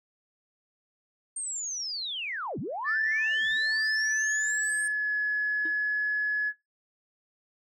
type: linear two-way sweep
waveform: sine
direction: down then up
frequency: 8770 to 111.4 to 8770 Hz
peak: -31 dBFS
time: 1.36-4.88 s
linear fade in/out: 5 ms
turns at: 2.59 s
type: tone with pitch glide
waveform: sine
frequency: 1760 to 1699.1 Hz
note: A6 to G#6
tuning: 0 to +39 cents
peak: -24 dBFS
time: 2.84-6.53 s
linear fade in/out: 50 ms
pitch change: -61 cents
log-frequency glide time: 3.66-5.13 s
type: tone with exponential decay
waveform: triangle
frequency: 323.5 Hz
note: E4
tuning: 32 cents flat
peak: -33 dBFS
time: 5.65-5.77 s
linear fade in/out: 5 ms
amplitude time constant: 25 ms
effects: noise-tail reverb RT60 0.2 s tail -20 dB re dry + tanh soft clip ceiling -19 dBFS